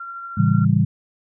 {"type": "tone with tremolo", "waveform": "sine", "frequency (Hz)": 1373, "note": "F6", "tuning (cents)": -30, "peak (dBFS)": -29, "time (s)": [0, 0.65], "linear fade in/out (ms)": 5, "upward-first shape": "sine", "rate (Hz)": 13, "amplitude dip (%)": 25}
{"type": "chord", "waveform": "sine", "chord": "A dominant seventh", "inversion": "none", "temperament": "just", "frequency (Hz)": [110, 137.5, 165, 198], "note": ["A2", "C#3", "E3", "G3"], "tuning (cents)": [0, -14, 2, 18], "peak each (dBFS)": -19, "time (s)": [0.37, 0.85], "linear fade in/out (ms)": 10}
{"effects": []}